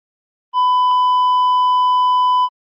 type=tone with tanh clipping; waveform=sine; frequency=1000 Hz; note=B5; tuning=21 cents sharp; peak=-12 dBFS; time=0.53-2.49 s; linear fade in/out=50 ms; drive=4 dB; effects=Opus 24 kbps